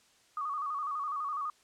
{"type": "tone with vibrato", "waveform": "sine", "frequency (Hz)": 1174.7, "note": "D6", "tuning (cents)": 0, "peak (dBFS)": -32, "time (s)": [0.37, 1.5], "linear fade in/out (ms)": 2, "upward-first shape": "square", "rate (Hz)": 12, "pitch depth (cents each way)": 79, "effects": ["white hiss -65 dBFS RMS until 1.63 s", "low-pass 8000 Hz 12 dB/octave"]}